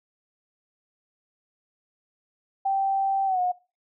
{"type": "tone with pitch glide", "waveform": "sine", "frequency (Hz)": [780, 723.6], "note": ["G5", "F#5"], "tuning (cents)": [-9, -39], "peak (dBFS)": -21, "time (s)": [2.65, 3.52], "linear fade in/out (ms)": 10, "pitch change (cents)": -130, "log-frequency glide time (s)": [3.26, 3.4], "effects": ["noise-tail reverb RT60 0.3 s tail -21 dB re dry"]}